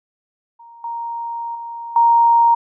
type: tone with level steps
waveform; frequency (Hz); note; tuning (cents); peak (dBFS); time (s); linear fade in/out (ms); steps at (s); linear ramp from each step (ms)
sine; 933; A#5; +1; -39 / -23 / -27 / -9; 0.59-2.55; 10; 0.84 / 1.55 / 1.96; 2
effects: none